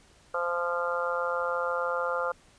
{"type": "harmonic tone", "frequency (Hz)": 173.4, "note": "F3", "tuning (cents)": -12, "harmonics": [3, 4, 5, 6, 7, 8], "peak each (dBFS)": [-30, -39, -37, -38, -33, -33], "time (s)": [0.34, 2.32], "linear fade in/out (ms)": 5, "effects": ["pink hiss -59 dBFS RMS until 2.58 s", "resampled to 22050 Hz"]}